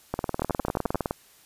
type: two click trains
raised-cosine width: 1 ms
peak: -12 / -11 dBFS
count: 20 / 7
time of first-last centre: 0.14-1.109 / 0.42-0.946 s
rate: 19.6 / 11.4 Hz
effects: white hiss -56 dBFS RMS until 1.45 s + resampled to 32000 Hz